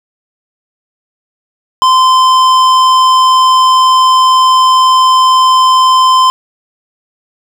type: tone with hard clipping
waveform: sine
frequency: 1033 Hz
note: C6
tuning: 22 cents flat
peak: -6 dBFS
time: 1.82-6.3 s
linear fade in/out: 0 ms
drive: 12 dB
effects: none